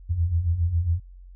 sine beating tone pair, 79.7 / 87 Hz, D#2 / F2, +42 / -6 cents, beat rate 7.3 Hz, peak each -27 / -21 dBFS, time 0.09-1 s, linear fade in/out 20 ms, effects added 45 Hz sine -42 dBFS peak until 1.35 s

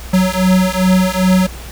square beating tone pair, 184.4 / 186.9 Hz, F#3 / F#3, -6 / +18 cents, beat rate 2.5 Hz, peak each -14 dBFS, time 0.13-1.47 s, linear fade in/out 10 ms, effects added 60 Hz sine -29 dBFS peak until 1.71 s + pink hiss -34 dBFS RMS until 1.71 s

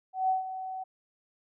sine tone with ADSR envelope, 754 Hz, F#5, 32 cents sharp, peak -22 dBFS, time 0.13-0.84 s, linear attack 160 ms, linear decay 140 ms, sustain -12 dB, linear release 12 ms, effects none

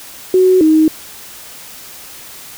sine tone pair in turn, 371.1 / 313.8 Hz, F#4 / D#4, +5 / +15 cents, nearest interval minor third, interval 290 cents, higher first, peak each -6 dBFS, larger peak neither, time 0.34-0.61 / 0.61-0.88 s, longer neither, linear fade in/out 2 ms, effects white hiss -34 dBFS RMS until 2.57 s

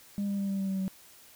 sine tone with pitch steps, 201.7 / 199.73 / 197.78 / 195.84 / 193.93 / 192.04 / 190.16 Hz, G3 / G3 / G3 / G3 / G3 / G3 / F#3, +50 / +33 / +16 / -1 / -18 / -35 / +48 cents, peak -26 dBFS, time 0.18-0.88 s, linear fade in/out 0 ms, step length 100 ms, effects tanh soft clip ceiling -27 dBFS + white hiss -55 dBFS RMS until 1.35 s

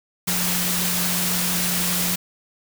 sine tone in noise, 178.3 Hz, F3, 36 cents sharp, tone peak -27 dBFS, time 0.27-2.16 s, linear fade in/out 10 ms, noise white, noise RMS -23 dBFS, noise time 0.27-2.16 s, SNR -7 dB, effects none

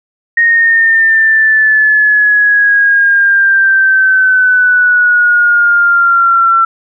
sine exponential sweep, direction down, 1864.7 to 1344 Hz, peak -5 dBFS, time 0.37-6.65 s, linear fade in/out 5 ms, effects none

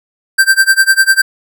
square tone with tremolo, 1568 Hz, G6, in tune, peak -4 dBFS, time 0.38-1.22 s, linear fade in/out 10 ms, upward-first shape sine, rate 10 Hz, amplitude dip 95%, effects none

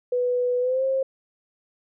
sine tone with pitch glide, 493.9 to 532.4 Hz, B4 to C5, 0 to +30 cents, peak -20 dBFS, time 0.12-1.03 s, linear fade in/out 5 ms, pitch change +130 cents, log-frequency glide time 0.6-0.84 s, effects none

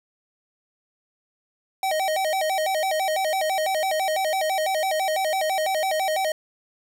square tone with vibrato, 692 Hz, F5, 16 cents flat, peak -22 dBFS, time 1.83-6.32 s, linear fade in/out 2 ms, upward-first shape square, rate 6 Hz, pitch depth 180 cents each way, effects none

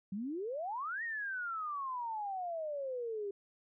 sine exponential two-way sweep, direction up then down, 185 to 1896 to 392.3 Hz, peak -36 dBFS, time 0.12-3.31 s, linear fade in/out 5 ms, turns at 1.03 s, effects none

